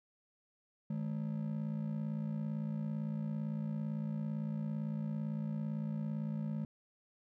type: ring-modulated tone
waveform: triangle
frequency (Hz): 183.7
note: F#3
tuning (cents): -12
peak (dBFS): -30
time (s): 0.9-6.65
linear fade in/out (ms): 2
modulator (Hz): 28.9
effects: none